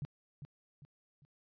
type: tone with echo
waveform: sine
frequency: 142.4 Hz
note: C#3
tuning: 47 cents sharp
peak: -36 dBFS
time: 0.02-0.05 s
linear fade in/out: 0 ms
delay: 400 ms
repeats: 3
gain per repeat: -8 dB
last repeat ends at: 1.25 s
effects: resampled to 11025 Hz